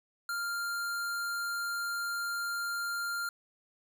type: tone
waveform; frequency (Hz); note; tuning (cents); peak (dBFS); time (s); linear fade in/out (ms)
square; 1395; F6; -2; -33; 0.29-3.29; 2
effects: none